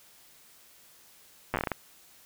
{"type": "slowing click train", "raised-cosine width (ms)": 0.5, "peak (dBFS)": -13, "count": 9, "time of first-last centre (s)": [1.54, 1.717], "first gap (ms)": 8, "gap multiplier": 1.28, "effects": ["white hiss -57 dBFS RMS until 2.25 s"]}